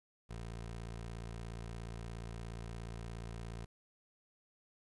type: tone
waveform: 20% pulse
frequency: 57 Hz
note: A#1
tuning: 38 cents flat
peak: -38 dBFS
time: 0.29-3.66 s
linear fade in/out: 20 ms
effects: resampled to 24000 Hz + 12-bit